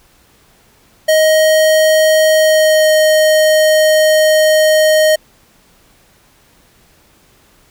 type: tone with pitch glide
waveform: square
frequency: 627 to 622 Hz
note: D#5 to D#5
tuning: +13 to -1 cents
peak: -8 dBFS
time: 1.08-5.16 s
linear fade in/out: 10 ms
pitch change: -14 cents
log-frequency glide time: 2.32-2.91 s
effects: pink hiss -50 dBFS RMS until 7.7 s